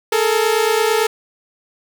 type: tone pair together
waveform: sawtooth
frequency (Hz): 426.5 / 455.4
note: G#4 / A#4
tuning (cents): +46 / -40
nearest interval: minor second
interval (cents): 114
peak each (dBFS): -13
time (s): 0.12-1.07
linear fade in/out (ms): 5
effects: none